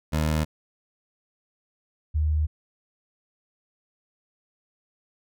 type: tone pair in turn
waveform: 20% pulse / sine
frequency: 77.5 / 76.65 Hz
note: D#2 / D#2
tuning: -6 / -25 cents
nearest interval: unison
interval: 19 cents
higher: first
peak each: -17 / -20 dBFS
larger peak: first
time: 0.12-0.45 / 2.14-2.47 s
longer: neither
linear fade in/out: 20 ms
effects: none